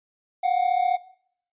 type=tone pair together; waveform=triangle; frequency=714.1 / 749 Hz; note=F5 / F#5; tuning=+38 / +21 cents; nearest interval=minor second; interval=83 cents; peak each=-21 dBFS; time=0.43-0.97 s; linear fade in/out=10 ms; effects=noise-tail reverb RT60 0.6 s tail -18 dB re dry + resampled to 8000 Hz